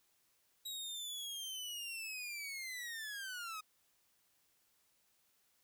sawtooth linear sweep, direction down, 3852 to 1244.5 Hz, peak -39 dBFS, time 0.65-3.61 s, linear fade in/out 10 ms, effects white hiss -75 dBFS RMS until 5.63 s

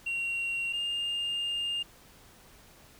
sine tone pair in turn, 2750 / 2814 Hz, F7 / F7, -27 / +12 cents, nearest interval unison, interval 39 cents, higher second, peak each -27 dBFS, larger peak neither, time 0.06-0.73 / 0.73-1.83 s, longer second, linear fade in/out 10 ms, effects tanh soft clip ceiling -28 dBFS + pink hiss -56 dBFS RMS until 2.99 s

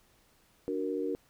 sine chord, D augmented, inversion none, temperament equal, 293.7 / 370 / 466.2 Hz, D4 / F#4 / A#4, 0 / 0 / 0 cents, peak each -35 / -35 / -34 dBFS, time 0.68-1.15 s, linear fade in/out 0 ms, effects pink hiss -66 dBFS RMS until 1.29 s

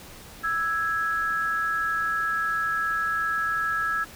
sine tone pair together, 1318.5 / 1661.2 Hz, E6 / G#6, 0 / 0 cents, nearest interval major third, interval 400 cents, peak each -26 dBFS, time 0.43-4.05 s, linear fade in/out 20 ms, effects pink hiss -45 dBFS RMS until 4.15 s

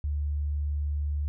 sine tone, 73.2 Hz, D2, 5 cents flat, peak -26 dBFS, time 0.04-1.28 s, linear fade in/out 0 ms, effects none

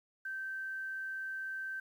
sine tone with quantisation, 1554 Hz, G6, 16 cents flat, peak -37 dBFS, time 0.25-1.8 s, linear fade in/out 5 ms, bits 11, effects none

